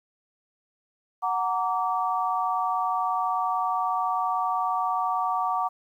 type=chord; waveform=sine; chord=Gb augmented; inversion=none; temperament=just; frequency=740 / 925 / 1156.2 Hz; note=Gb5 / Bb5 / D6; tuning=0 / -14 / -27 cents; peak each=-27 / -29 / -27 dBFS; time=1.22-5.69 s; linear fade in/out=20 ms; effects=10-bit